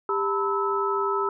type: tone cluster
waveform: sine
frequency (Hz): 398.2 / 899 / 991 / 1302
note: G4 / A5 / B5 / E6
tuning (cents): +27 / +37 / +6 / -22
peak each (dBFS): -26 / -32 / -30 / -26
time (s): 0.09-1.29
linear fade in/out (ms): 2
effects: none